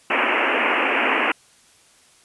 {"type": "band-pass noise", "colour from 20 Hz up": "white", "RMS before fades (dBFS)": -20, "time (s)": [0.1, 1.32], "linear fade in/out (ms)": 5, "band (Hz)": [230, 2800], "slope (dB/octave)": 96, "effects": ["white hiss -54 dBFS RMS until 2.24 s", "resampled to 24000 Hz"]}